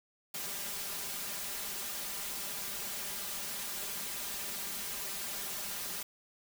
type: noise with comb filter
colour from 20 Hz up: white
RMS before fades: -39 dBFS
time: 0.34-6.03 s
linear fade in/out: 5 ms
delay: 5 ms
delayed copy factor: +0.8
effects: none